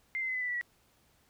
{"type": "tone with pitch steps", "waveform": "sine", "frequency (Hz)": [2093, 2065, 2038, 2011, 1984.7, 1958.5, 1932.6], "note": ["C7", "C7", "C7", "B6", "B6", "B6", "B6"], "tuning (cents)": [0, -23, -46, 31, 8, -15, -38], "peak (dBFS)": -31, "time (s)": [0.15, 0.612], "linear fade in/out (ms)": 0, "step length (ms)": 66, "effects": ["pink hiss -68 dBFS RMS until 1.29 s"]}